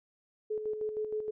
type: tone with tremolo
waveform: sine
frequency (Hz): 428.8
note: A4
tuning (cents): -45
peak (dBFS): -30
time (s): 0.5-1.31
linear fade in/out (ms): 10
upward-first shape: square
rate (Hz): 6.4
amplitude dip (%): 50
effects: none